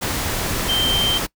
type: tone in noise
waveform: sine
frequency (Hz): 3136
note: G7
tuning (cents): 0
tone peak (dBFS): -17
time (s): 0.68-1.19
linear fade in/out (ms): 20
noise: pink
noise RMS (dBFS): -23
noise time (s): 0.01-1.27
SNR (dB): +3
effects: noise-tail reverb RT60 0.1 s tail -22 dB re dry